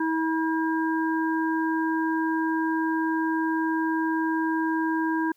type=harmonic tone; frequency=321.8 Hz; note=E4; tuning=42 cents flat; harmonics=1 / 3 / 5; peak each=-24 / -29 / -31 dBFS; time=0-5.32 s; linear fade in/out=5 ms; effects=white hiss -66 dBFS RMS until 5.36 s